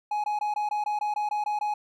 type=tone bursts; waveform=triangle; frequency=838 Hz; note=G#5; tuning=15 cents sharp; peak=-23 dBFS; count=11; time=0.11-1.74 s; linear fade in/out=5 ms; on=130 ms; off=20 ms; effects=none